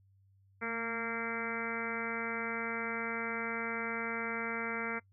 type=harmonic tone with a mistuned harmonic; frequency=230 Hz; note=A#3; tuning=23 cents flat; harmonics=1 / 2 / 3 / 4 / 5 / 6 / 7 / 8 / 9 / 10; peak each=-42 / -41 / -48 / -46 / -47 / -40 / -44 / -47 / -41 / -44 dBFS; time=0.61-5 s; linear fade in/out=20 ms; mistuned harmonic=1; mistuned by=-34 cents; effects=noise-tail reverb RT60 0.1 s tail -23 dB re dry + added 97 Hz sine -63 dBFS peak until 5.12 s

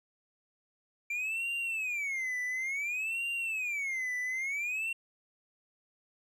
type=tone with vibrato; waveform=triangle; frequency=2349 Hz; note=D7; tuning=in tune; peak=-30 dBFS; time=1.1-4.93 s; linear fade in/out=5 ms; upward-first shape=sine; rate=0.57 Hz; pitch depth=290 cents each way; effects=none

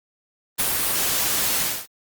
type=noise with ADSR envelope; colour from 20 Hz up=white; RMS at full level=-18 dBFS; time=0.58-1.87 s; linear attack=26 ms; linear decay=15 ms; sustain=-4 dB; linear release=250 ms; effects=Opus 32 kbps

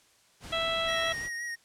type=noise; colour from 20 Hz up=pink; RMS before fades=-44 dBFS; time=0.4-1.3 s; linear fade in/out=50 ms
type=harmonic tone; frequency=659.3 Hz; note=E5; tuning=in tune; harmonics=1 / 2 / 3 / 4 / 5 / 6; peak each=-32 / -34 / -37 / -37 / -32 / -40 dBFS; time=0.52-1.13 s; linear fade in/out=10 ms
type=tone with vibrato; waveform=square; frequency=1882 Hz; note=A#6; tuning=16 cents sharp; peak=-34 dBFS; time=0.87-1.56 s; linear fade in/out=20 ms; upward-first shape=sine; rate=5.7 Hz; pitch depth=24 cents each way
effects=white hiss -63 dBFS RMS until 1.64 s + low-pass 9000 Hz 12 dB/octave

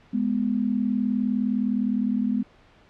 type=tone pair together; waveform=sine; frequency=208.8 / 248.4 Hz; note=G#3 / B3; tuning=+10 / +10 cents; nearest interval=minor third; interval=300 cents; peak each=-24 dBFS; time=0.13-2.43 s; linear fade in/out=10 ms; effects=pink hiss -55 dBFS RMS until 2.89 s + low-pass 3000 Hz 12 dB/octave

